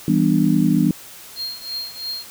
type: chord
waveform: sine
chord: E minor seventh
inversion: none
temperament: just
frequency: 164.81 / 197.78 / 247.2 / 296.7 Hz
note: E3 / G3 / B3 / D4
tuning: 0 / +16 / +2 / +18 cents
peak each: -19 dBFS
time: 0.08-0.91 s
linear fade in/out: 2 ms
type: tone with tremolo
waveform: triangle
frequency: 4223 Hz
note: C8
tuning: 15 cents sharp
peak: -22 dBFS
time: 1.35-2.26 s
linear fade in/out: 50 ms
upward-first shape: triangle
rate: 3 Hz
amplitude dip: 90%
effects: white hiss -40 dBFS RMS until 2.3 s